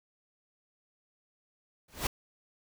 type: noise with exponential growth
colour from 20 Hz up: pink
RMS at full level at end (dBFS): -26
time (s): 1.88-2.07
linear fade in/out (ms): 5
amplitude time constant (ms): 40
effects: none